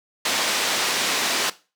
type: band-pass noise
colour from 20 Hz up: white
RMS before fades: -23 dBFS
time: 0.25-1.5 s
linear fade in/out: 5 ms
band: 250 to 5300 Hz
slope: 12 dB/octave
effects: noise-tail reverb RT60 0.3 s tail -17 dB re dry